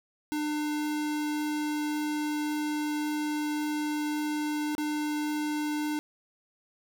square tone with dropouts, 300.3 Hz, D4, 39 cents sharp, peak -29 dBFS, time 0.32-5.99 s, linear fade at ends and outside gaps 0 ms, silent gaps 4.751-4.781 s, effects none

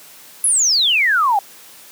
sine exponential sweep, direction down, 11290 to 768 Hz, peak -12 dBFS, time 0.44-1.39 s, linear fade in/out 2 ms, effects white hiss -42 dBFS RMS until 1.91 s + high-pass 150 Hz 12 dB/octave

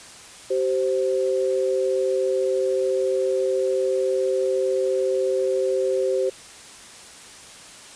sine tone pair together, 383.7 / 523.3 Hz, G4 / C5, -37 / 0 cents, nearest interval perfect fourth, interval 537 cents, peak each -22 dBFS, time 0.5-6.3 s, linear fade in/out 10 ms, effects white hiss -43 dBFS RMS until 7.95 s + resampled to 22050 Hz

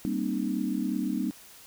sine chord, C minor seventh, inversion second, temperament equal with one note detuned, 196 / 233.1 / 261.6 / 304.2 Hz, G3 / Bb3 / C4 / Eb4, 0 / 0 / 0 / -39 cents, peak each -32 dBFS, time 0.05-1.31 s, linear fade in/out 0 ms, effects white hiss -51 dBFS RMS until 1.66 s

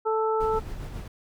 harmonic tone, 440 Hz, A4, in tune, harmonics 1 / 2 / 3, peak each -24 / -28 / -30 dBFS, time 0.05-0.6 s, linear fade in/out 20 ms
brown noise with tremolo, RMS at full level -34 dBFS, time 0.4-1.08 s, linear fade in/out 5 ms, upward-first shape sine, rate 7.4 Hz, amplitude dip 35%
effects none

